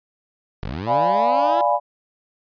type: linear sweep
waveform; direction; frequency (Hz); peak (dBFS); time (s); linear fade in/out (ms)
15% pulse; up; 39.18 to 345.6; -20; 0.63-1.61; 0
type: chord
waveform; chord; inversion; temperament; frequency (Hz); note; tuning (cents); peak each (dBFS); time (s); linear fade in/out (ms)
sine; D diminished seventh; none; equal; 587.3 / 698.5 / 830.6 / 987.8; D5 / F5 / Ab5 / Cb6; 0 / 0 / 0 / 0; -21; 0.86-1.8; 50
effects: resampled to 11025 Hz